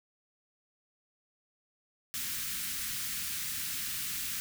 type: band-stop noise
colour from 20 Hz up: white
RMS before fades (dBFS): -36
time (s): 2.14-4.4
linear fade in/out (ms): 0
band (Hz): 260 to 1400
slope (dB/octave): 24
effects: none